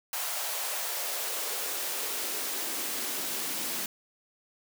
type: noise with high-pass filter sweep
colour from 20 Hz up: white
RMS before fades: -33 dBFS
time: 0.13-3.86 s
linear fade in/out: 2 ms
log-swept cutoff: 750 to 210 Hz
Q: 1.9
effects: none